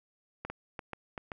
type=clicks; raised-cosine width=0.5 ms; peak=-23 dBFS; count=6; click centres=0.45 / 0.5 / 0.792 / 0.933 / 1.178 / 1.318 s; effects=none